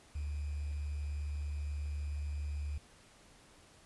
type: tone with sample-and-hold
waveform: sine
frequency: 73.42 Hz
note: D2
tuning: in tune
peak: -35 dBFS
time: 0.15-2.78 s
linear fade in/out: 5 ms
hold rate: 2450 Hz
effects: pink hiss -61 dBFS RMS until 3.85 s + resampled to 24000 Hz